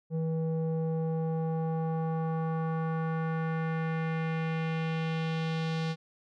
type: tone with low-pass filter sweep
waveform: square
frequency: 161.5 Hz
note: E3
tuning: 35 cents flat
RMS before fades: -31 dBFS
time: 0.1-5.96 s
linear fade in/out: 50 ms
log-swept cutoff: 410 to 4300 Hz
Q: 1.7
effects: none